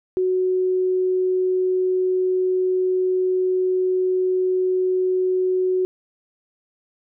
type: tone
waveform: sine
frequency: 370 Hz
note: F#4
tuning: in tune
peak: -17 dBFS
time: 0.17-5.85 s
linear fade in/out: 0 ms
effects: none

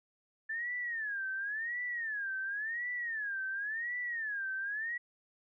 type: tone with vibrato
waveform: sine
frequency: 1745 Hz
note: A6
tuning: 15 cents flat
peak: -34 dBFS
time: 0.49-4.98 s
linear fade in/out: 10 ms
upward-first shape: sine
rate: 0.93 Hz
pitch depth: 210 cents each way
effects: none

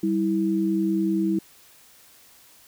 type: tone pair together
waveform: sine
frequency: 194.8 / 325.4 Hz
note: G3 / E4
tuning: -11 / -22 cents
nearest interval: major sixth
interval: 889 cents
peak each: -24 / -22 dBFS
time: 0.03-1.39 s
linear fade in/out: 5 ms
effects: white hiss -53 dBFS RMS until 2.67 s

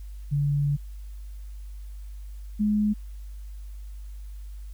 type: tone pair in turn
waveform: sine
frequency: 143.6 / 210.1 Hz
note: D3 / G#3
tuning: -39 / +20 cents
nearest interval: perfect fifth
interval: 659 cents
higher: second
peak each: -21 / -20 dBFS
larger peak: second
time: 0.31-0.77 / 2.59-2.94 s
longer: first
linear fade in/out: 20 ms
effects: added 50 Hz sine -36 dBFS peak until 4.73 s + white hiss -61 dBFS RMS until 4.73 s

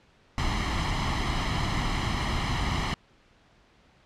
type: noise with comb filter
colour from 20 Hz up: pink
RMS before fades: -27 dBFS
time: 0.38-2.94 s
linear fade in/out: 0 ms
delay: 0.98 ms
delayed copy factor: +0.65
effects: pink hiss -60 dBFS RMS until 4.05 s + low-pass 4000 Hz 12 dB/octave

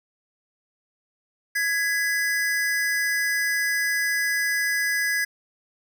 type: tone pair together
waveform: square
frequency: 1666.7 / 2001 Hz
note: G#6 / B6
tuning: +6 / +22 cents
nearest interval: minor third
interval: 316 cents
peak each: -24 / -27 dBFS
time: 1.55-5.25 s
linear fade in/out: 10 ms
effects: none

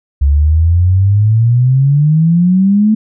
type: exponential sweep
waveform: sine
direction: up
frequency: 68.4 to 220 Hz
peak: -6 dBFS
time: 0.21-2.95 s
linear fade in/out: 10 ms
effects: none

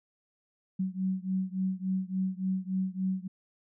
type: beating tone pair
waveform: sine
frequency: 186.7 / 190.2 Hz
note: F#3 / F#3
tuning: +16 / +48 cents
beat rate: 3.5 Hz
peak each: -31 / -32 dBFS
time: 0.79-3.28 s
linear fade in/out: 10 ms
effects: none

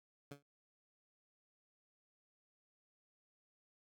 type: tone with exponential decay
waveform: 15% pulse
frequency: 142.3 Hz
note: C#3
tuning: 46 cents sharp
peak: -38 dBFS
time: 0.31-0.43 s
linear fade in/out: 5 ms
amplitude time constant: 25 ms
effects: none

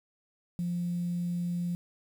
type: tone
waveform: sine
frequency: 174.61 Hz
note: F3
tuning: in tune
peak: -28 dBFS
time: 0.59-1.75 s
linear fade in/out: 0 ms
effects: tanh soft clip ceiling -24 dBFS + 9-bit

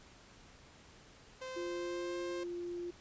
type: tone with pitch glide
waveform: sawtooth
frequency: 518 to 528.6 Hz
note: C5 to C5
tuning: -17 to +18 cents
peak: -38 dBFS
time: 1.41-2.44 s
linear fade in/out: 10 ms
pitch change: +35 cents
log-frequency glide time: 1.58-2.18 s
type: tone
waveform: sine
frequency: 349.2 Hz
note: F4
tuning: in tune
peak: -38 dBFS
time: 1.56-2.91 s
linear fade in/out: 10 ms
effects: pink hiss -59 dBFS RMS until 3 s + resampled to 16000 Hz

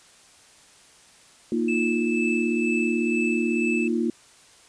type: chord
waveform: sine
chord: Bb suspended fourth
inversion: none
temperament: equal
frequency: 233.1 / 311.1 / 349.2 Hz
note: Bb3 / Eb4 / F4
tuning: 0 / 0 / 0 cents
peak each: -24 / -28 / -26 dBFS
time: 1.52-4.1 s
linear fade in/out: 2 ms
type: tone with tremolo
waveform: triangle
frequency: 2626 Hz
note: E7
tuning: 7 cents flat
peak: -24 dBFS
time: 1.68-3.88 s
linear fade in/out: 5 ms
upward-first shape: sine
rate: 2.1 Hz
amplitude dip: 50%
effects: white hiss -53 dBFS RMS until 4.68 s + resampled to 22050 Hz

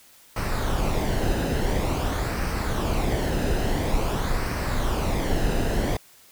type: noise with flanger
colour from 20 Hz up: brown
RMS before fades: -24 dBFS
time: 0.36-5.97 s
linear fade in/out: 5 ms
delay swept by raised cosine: 0.28 to 0.9 ms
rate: 0.48 Hz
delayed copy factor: -0.5
effects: white hiss -53 dBFS RMS until 6.31 s

